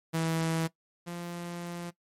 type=tone pair in turn; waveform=sawtooth; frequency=163 / 173.02 Hz; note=E3 / F3; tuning=-19 / -16 cents; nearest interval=minor second; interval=103 cents; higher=second; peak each=-23 / -32 dBFS; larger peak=first; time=0.13-0.68 / 1.06-1.91 s; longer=second; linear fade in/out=20 ms; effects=noise-tail reverb RT60 0.1 s tail -18 dB re dry + MP3 64 kbps